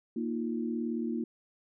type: chord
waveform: sine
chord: Bb suspended fourth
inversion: none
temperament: equal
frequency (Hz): 233.1 / 311.1 / 349.2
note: Bb3 / Eb4 / F4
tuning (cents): 0 / 0 / 0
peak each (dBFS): -32 / -37 / -37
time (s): 0.16-1.24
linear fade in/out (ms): 5
effects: none